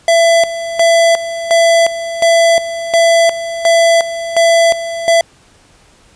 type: tone with tremolo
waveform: square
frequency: 669 Hz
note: E5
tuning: 25 cents sharp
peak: -7 dBFS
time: 0.08-5.21 s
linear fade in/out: 2 ms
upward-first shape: square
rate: 1.4 Hz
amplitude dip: 75%
effects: pink hiss -47 dBFS RMS until 6.15 s + resampled to 22050 Hz